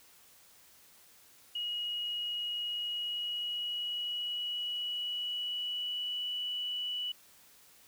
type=tone with pitch glide; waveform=sine; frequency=2894 to 2955 Hz; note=F#7 to F#7; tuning=-39 to -3 cents; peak=-33 dBFS; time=1.55-7.12 s; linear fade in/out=5 ms; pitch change=+36 cents; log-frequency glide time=2.62-6.28 s; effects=white hiss -60 dBFS RMS until 7.87 s